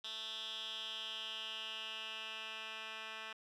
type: tone with band-pass filter sweep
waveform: 10% pulse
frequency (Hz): 220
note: A3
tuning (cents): 0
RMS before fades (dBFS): -45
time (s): 0.04-3.33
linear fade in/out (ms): 5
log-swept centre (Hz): 3600 to 2300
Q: 5
effects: none